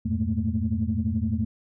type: tone cluster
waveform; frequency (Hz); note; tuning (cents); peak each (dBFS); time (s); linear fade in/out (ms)
sine; 84.5 / 102.3 / 114.1 / 215.1 / 226.7; E2 / G#2 / A#2 / A3 / A#3; +43 / -26 / -37 / -39 / -48; -28 / -31 / -32 / -28 / -28; 0.05-1.45; 10
effects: tanh soft clip ceiling -12 dBFS